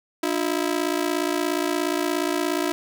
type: ring-modulated tone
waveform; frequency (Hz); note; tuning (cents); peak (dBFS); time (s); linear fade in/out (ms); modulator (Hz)
sawtooth; 327.1; E4; -13; -15; 0.23-2.72; 0; 28.5
effects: none